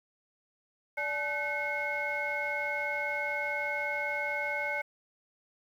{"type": "tone cluster", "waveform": "sine", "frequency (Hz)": [584, 860, 1513, 2172], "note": ["D5", "A5", "F#6", "C#7"], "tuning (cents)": [-10, -40, 38, -36], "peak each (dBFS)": [-36, -38, -36, -32], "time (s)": [0.97, 4.82], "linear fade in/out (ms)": 10, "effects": ["tanh soft clip ceiling -22 dBFS", "10-bit"]}